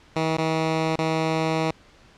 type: tone with dropouts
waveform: 10% pulse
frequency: 160 Hz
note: D#3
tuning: 49 cents sharp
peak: -13 dBFS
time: 0.16-1.71 s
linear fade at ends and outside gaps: 2 ms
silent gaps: 0.368-0.384 / 0.956-0.986 s
effects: pink hiss -53 dBFS RMS until 2.17 s + low-pass 5000 Hz 12 dB/octave